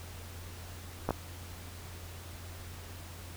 clicks, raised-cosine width 1 ms, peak -15 dBFS, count 2, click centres 1.09 / 1.107 s, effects added 87 Hz sine -45 dBFS peak until 3.36 s + pink hiss -49 dBFS RMS until 3.36 s

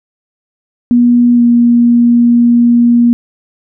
sine tone with pitch glide, 241.3 to 238 Hz, B3 to A#3, -40 to +36 cents, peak -4 dBFS, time 0.91-3.13 s, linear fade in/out 0 ms, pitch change -24 cents, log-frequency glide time 1.35-1.41 s, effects none

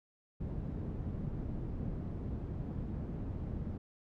white low-pass noise, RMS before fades -39 dBFS, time 0.4-3.78 s, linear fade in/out 10 ms, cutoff 170 Hz, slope 12 dB/octave, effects none

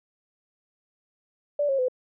sine tone with pitch steps, 582 / 543 / 506.7 Hz, D5 / C#5 / B4, -16 / -36 / +44 cents, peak -21 dBFS, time 1.59-1.884 s, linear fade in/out 5 ms, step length 98 ms, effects none

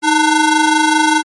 25% pulse ring-modulated tone, 601 Hz, D5, 40 cents sharp, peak -3 dBFS, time 0.02-1.23 s, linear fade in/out 50 ms, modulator 288 Hz, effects MP3 48 kbps

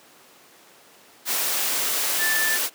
sine tone in noise, 1760 Hz, A6, in tune, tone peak -22 dBFS, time 2.18-2.59 s, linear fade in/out 50 ms, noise white, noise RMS -24 dBFS, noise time 1.25-2.7 s, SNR -1 dB, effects pink hiss -51 dBFS RMS until 2.74 s + high-pass 300 Hz 12 dB/octave

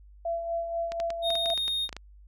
sine tone with tremolo, 674 Hz, E5, 38 cents sharp, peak -26 dBFS, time 0.25-1.54 s, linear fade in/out 5 ms, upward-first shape sine, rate 4.1 Hz, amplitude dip 50%
clicks, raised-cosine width 0.2 ms, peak -20 dBFS, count 12, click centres 0.92 / 1.001 / 1.104 / 1.304 / 1.354 / 1.459 / 1.502 / 1.577 / 1.68 / 1.892 / 1.928 / 1.966 s
triangle tone, 3700 Hz, A#7, 14 cents flat, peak -25 dBFS, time 1.22-1.89 s, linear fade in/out 50 ms
effects added 50 Hz sine -49 dBFS peak until 2.27 s

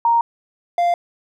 sine / triangle tone pair in turn, 932.3 / 695.7 Hz, A#5 / F5, 0 / -7 cents, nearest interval perfect fourth, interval 507 cents, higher first, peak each -12 dBFS, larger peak neither, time 0.05-0.21 / 0.78-0.94 s, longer neither, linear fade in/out 2 ms, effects none

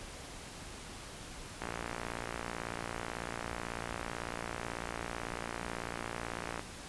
click train, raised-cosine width 0.5 ms, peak -22 dBFS, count 290, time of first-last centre 1.62-6.594 s, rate 58.1 Hz, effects pink hiss -47 dBFS RMS until 6.88 s + resampled to 24000 Hz

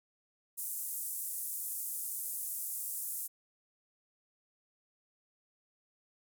white band-pass noise, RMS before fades -39 dBFS, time 0.57-3.28 s, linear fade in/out 20 ms, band 8600 to 15000 Hz, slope 24 dB/octave, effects none

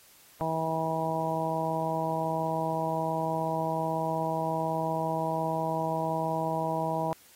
harmonic tone, 161.3 Hz, E3, 37 cents flat, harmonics 1 / 2 / 3 / 4 / 5 / 6, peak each -34 / -37 / -37 / -32 / -34 / -33 dBFS, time 0.41-7.13 s, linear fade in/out 0 ms, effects white hiss -57 dBFS RMS until 7.35 s + AAC 48 kbps

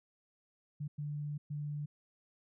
sine tone bursts at uneven times, 147.3 Hz, D3, 6 cents sharp, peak -36 dBFS, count 3, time 0.8-0.88 / 0.98-1.38 / 1.5-1.86 s, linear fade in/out 10 ms, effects none

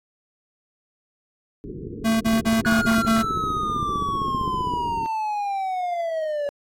white low-pass noise, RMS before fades -34 dBFS, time 1.64-5.06 s, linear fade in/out 0 ms, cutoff 450 Hz, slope 96 dB/octave
square tone bursts, 224.2 Hz, A3, 33 cents sharp, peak -18 dBFS, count 6, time 2.04-3.23 s, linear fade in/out 20 ms, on 170 ms, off 34 ms
click train, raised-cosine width 3 ms, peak -17 dBFS, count 39, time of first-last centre 2.27-4.738 s, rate 15.4 Hz
triangle linear sweep, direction down, 1463 to 567 Hz, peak -21 dBFS, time 2.65-6.49 s, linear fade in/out 0 ms
effects AAC 48 kbps

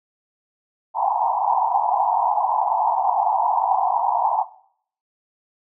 pink band-pass noise, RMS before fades -20 dBFS, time 0.94-4.46 s, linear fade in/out 50 ms, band 720 to 990 Hz, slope 96 dB/octave, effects noise-tail reverb RT60 0.6 s tail -17 dB re dry

